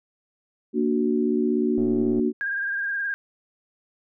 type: chord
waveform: sine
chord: Bb augmented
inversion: none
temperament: equal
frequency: 233.1 / 293.7 / 370 Hz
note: Bb3 / D4 / F#4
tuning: 0 / 0 / 0 cents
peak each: -23 / -25 / -24 dBFS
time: 0.73-2.33 s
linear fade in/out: 50 ms
type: click train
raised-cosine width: 2 ms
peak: -23 dBFS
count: 47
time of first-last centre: 1.78-2.194 s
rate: 111 Hz
type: tone with vibrato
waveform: sine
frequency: 1611 Hz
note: G6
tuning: 47 cents sharp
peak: -24 dBFS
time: 2.41-3.14 s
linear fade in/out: 0 ms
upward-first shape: sine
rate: 19 Hz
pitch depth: 41 cents each way
effects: none